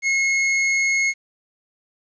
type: tone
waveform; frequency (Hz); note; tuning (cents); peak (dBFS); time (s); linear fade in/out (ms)
45% pulse; 2167; C#7; -40; -17; 0.02-1.14; 50
effects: resampled to 16000 Hz + 9-bit